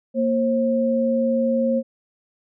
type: tone pair together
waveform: sine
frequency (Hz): 233.1 / 534.6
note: A#3 / C5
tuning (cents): 0 / +37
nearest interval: octave + major second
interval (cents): 1437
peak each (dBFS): -20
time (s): 0.14-1.83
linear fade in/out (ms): 50
effects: none